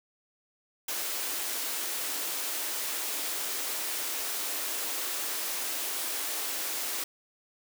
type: high-pass noise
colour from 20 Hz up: white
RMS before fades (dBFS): -33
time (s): 0.88-7.04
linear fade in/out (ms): 5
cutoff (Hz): 260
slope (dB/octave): 48
effects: none